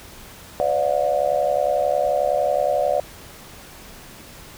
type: tone cluster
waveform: sine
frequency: 511 / 582 / 653 / 721 Hz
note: C5 / D5 / E5 / F#5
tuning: -41 / -16 / -17 / -45 cents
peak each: -25 / -20 / -27 / -23 dBFS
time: 0.6-3 s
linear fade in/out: 0 ms
effects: pink hiss -42 dBFS RMS until 4.57 s